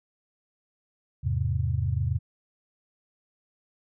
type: chord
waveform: sine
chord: E augmented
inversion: none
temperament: equal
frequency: 82.41 / 103.83 / 130.81 Hz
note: E2 / G#2 / B#2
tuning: 0 / 0 / 0 cents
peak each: -28 dBFS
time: 1.23-2.19 s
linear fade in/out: 20 ms
effects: none